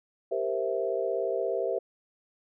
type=chord; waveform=sine; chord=C dominant seventh; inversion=second; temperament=equal; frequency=392 / 466.2 / 523.3 / 659.3 Hz; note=G4 / Bb4 / C5 / E5; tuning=0 / 0 / 0 / 0 cents; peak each=-32 dBFS; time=0.31-1.79 s; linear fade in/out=10 ms; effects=none